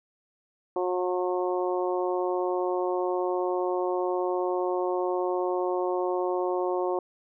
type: harmonic tone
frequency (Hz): 181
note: F#3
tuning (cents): -38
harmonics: 2 / 3 / 4 / 5 / 6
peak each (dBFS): -27 / -31 / -33 / -35 / -37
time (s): 0.76-6.99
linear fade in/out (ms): 2
effects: none